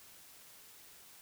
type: silence
effects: white hiss -57 dBFS RMS until 1.21 s